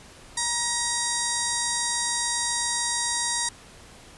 harmonic tone, 947 Hz, A#5, 27 cents sharp, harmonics 1 / 2 / 4 / 5 / 6 / 7 / 8 / 9 / 10, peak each -33 / -33 / -33 / -33 / -33 / -33 / -33 / -33 / -33 dBFS, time 0.37-3.49 s, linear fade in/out 5 ms, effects pink hiss -48 dBFS RMS until 4.17 s + resampled to 24000 Hz

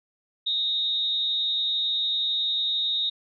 sine tone with amplitude modulation, 3729 Hz, A#7, in tune, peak -20 dBFS, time 0.46-3.1 s, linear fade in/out 10 ms, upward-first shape sine, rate 247 Hz, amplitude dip 60%, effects none

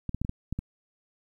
clicks, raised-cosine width 5 ms, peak -18 dBFS, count 7, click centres 0.093 / 0.146 / 0.216 / 0.249 / 0.294 / 0.526 / 0.59 s, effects 10-bit

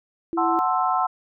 sine tone, 333.8 Hz, E4, 22 cents sharp, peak -24 dBFS, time 0.33-0.59 s, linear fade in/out 0 ms
sine chord, F# half-diminished seventh, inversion none, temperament equal, 740 / 880 / 1046.5 / 1318.5 Hz, F#5 / A5 / C6 / E6, 0 / 0 / 0 / 0 cents, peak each -23 / -27 / -24 / -25 dBFS, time 0.37-1.07 s, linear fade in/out 10 ms
effects none

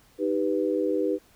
sine chord, Eb augmented, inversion none, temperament equal, 311.1 / 392 / 493.9 Hz, Eb4 / G4 / B4, 0 / 0 / 0 cents, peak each -27 dBFS, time 0.18-1.19 s, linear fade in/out 50 ms, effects pink hiss -59 dBFS RMS until 1.35 s

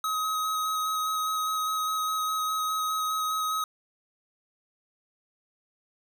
square tone with vibrato, 1268 Hz, D#6, 32 cents sharp, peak -27 dBFS, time 0.04-3.64 s, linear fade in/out 2 ms, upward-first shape square, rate 4.9 Hz, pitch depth 8 cents each way, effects none

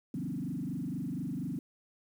sine tone with frequency modulation, 214 Hz, A3, 48 cents flat, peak -33 dBFS, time 0.14-1.59 s, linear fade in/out 2 ms, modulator 24.2 Hz, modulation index 3, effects 10-bit

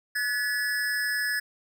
square tone with amplitude modulation, 1708 Hz, G#6, 48 cents sharp, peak -23 dBFS, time 0.15-1.4 s, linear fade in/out 10 ms, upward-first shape sine, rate 232 Hz, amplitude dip 70%, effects none

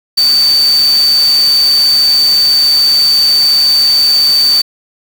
sine tone in noise, 4573 Hz, D8, 47 cents flat, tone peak -6 dBFS, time 0.17-4.62 s, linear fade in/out 10 ms, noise white, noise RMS -22 dBFS, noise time 0.17-4.62 s, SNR +13 dB, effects none

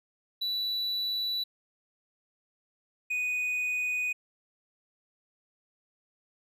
triangle tone pair in turn, 3951 / 2484 Hz, B7 / D#7, 0 / -3 cents, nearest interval minor sixth, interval 803 cents, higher first, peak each -27 / -26 dBFS, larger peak second, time 0.41-1.44 / 3.1-4.13 s, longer neither, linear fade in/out 10 ms, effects none

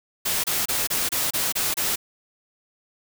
white noise bursts, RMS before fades -24 dBFS, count 8, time 0.25-1.959 s, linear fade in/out 10 ms, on 190 ms, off 27 ms, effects none

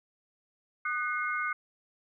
sine tone cluster, 1227 / 1491 / 2143 Hz, D#6 / F#6 / C7, -25 / +13 / +41 cents, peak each -33 / -33 / -34 dBFS, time 0.85-1.53 s, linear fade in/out 5 ms, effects none

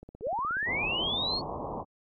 click train, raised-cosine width 2 ms, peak -32 dBFS, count 14, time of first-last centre 0.03-0.808 s, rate 16.7 Hz
sine linear sweep, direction up, 358.5 to 4435 Hz, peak -28 dBFS, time 0.21-1.42 s, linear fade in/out 50 ms
white low-pass noise, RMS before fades -36 dBFS, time 0.65-1.85 s, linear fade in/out 50 ms, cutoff 1100 Hz, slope 96 dB/octave
effects AAC 64 kbps

